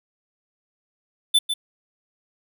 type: tone with echo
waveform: square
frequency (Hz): 3520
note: A7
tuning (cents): 0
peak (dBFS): -14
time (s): 1.34-1.39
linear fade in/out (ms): 10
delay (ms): 150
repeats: 1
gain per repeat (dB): -8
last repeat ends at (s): 1.54
effects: none